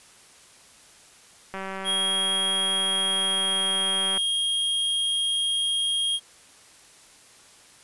click train, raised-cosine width 0.5 ms, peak -19 dBFS, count 507, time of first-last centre 1.54-4.175 s, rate 192 Hz
square tone with pitch glide, 3271 to 3248 Hz, G#7 to G#7, -27 to -39 cents, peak -23 dBFS, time 1.84-6.2 s, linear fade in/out 50 ms, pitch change -12 cents, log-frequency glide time 2.69-4.23 s
effects white hiss -52 dBFS RMS until 7.83 s + resampled to 24000 Hz

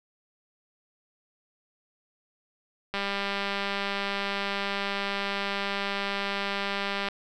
click train, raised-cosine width 0.3 ms, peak -14 dBFS, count 826, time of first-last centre 2.94-7.086 s, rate 199 Hz, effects none

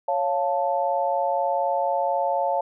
sine chord, Db augmented, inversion none, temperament equal, 554.4 / 698.5 / 880 Hz, Db5 / F5 / A5, 0 / 0 / 0 cents, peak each -25 dBFS, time 0.08-2.61 s, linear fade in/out 5 ms, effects none

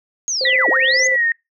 sine linear two-way sweep, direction down then up, 6645 to 261.6 to 6645 Hz, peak -18 dBFS, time 0.28-1.07 s, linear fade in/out 0 ms, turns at 0.69 s
sine tone with tremolo, 523.3 Hz, C5, in tune, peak -20 dBFS, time 0.41-1.16 s, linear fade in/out 2 ms, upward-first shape square, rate 17 Hz, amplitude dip 45%
sine tone with vibrato, 1923 Hz, B6, 47 cents flat, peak -14 dBFS, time 0.45-1.32 s, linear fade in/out 2 ms, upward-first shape sine, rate 2.1 Hz, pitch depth 72 cents each way
effects noise-tail reverb RT60 0.2 s tail -25 dB re dry

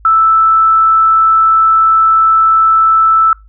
sine tone, 1318.5 Hz, E6, in tune, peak -5 dBFS, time 0.05-3.33 s, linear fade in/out 2 ms, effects noise-tail reverb RT60 0.2 s tail -24 dB re dry + added 52 Hz sine -37 dBFS peak until 3.48 s

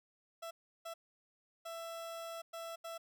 30% pulse tone bursts at uneven times, 665 Hz, E5, 15 cents sharp, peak -40 dBFS, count 5, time 0.42-0.51 / 0.85-0.94 / 1.65-2.42 / 2.53-2.76 / 2.84-2.98 s, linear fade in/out 10 ms, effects none

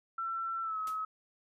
sine tone with pitch glide, 1345 to 1281.3 Hz, E6 to E6, +34 to -50 cents, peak -33 dBFS, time 0.18-1.05 s, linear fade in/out 5 ms, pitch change -84 cents, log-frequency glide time 0.62-0.78 s
white noise with exponential decay, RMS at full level -44 dBFS, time 0.87-1.01 s, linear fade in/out 2 ms, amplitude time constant 29 ms
effects resampled to 32000 Hz

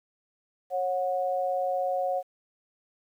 sine tone pair together, 547.6 / 731 Hz, C#5 / F#5, -21 / -21 cents, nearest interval perfect fourth, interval 500 cents, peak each -28 dBFS, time 0.7-2.23 s, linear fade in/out 50 ms, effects 10-bit

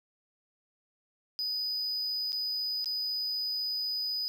triangle tone with dropouts, 4978 Hz, D#8, in tune, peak -29 dBFS, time 1.39-4.28 s, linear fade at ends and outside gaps 0 ms, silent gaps 2.321-2.329 / 2.844-2.858 s, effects none

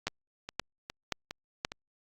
two click trains, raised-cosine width 0.2 ms, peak -21 / -12 dBFS, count 5 / 4, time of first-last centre 0.08-1.719 / 0.07-1.649 s, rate 2.44 / 1.9 Hz, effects Opus 48 kbps

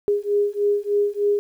sine beating tone pair, 408.1 / 411.4 Hz, G#4 / G#4, -30 / -16 cents, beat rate 3.3 Hz, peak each -21 dBFS, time 0.08-1.39 s, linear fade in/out 0 ms, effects 9-bit

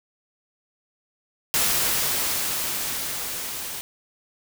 white noise with level ramp, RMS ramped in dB -21 to -33 dBFS, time 1.54-3.81 s, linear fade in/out 0 ms, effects none

